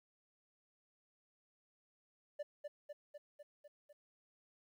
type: tone with echo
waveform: triangle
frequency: 587.3 Hz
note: D5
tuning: in tune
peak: -37 dBFS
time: 2.39-2.43 s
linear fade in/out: 10 ms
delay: 250 ms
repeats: 6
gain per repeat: -3 dB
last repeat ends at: 3.93 s
effects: 13-bit